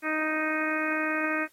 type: harmonic tone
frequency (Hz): 311.1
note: D#4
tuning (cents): 0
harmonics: 1 / 2 / 3 / 4 / 5 / 6 / 7 / 8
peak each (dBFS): -31 / -34 / -41 / -34 / -32 / -34 / -37 / -35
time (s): 0.02-1.48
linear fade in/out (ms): 50
effects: white hiss -63 dBFS RMS until 1.52 s + AAC 48 kbps